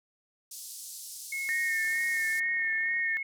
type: band-pass noise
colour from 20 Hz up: white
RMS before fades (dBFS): -43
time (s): 0.51-2.4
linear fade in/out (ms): 5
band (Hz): 4700 to 12000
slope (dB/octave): 24
type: tone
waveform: sine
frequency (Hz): 2175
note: C#7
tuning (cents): -33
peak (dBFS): -31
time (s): 1.32-3.23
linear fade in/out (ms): 5
type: tone with vibrato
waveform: sine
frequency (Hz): 1824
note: A#6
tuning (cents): -38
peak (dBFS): -28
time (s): 1.49-3.17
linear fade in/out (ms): 0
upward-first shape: sine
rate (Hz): 2.2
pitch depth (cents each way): 37
type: click train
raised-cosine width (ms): 0.5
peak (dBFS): -38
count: 44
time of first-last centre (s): 1.85-2.994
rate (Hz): 37.6
effects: none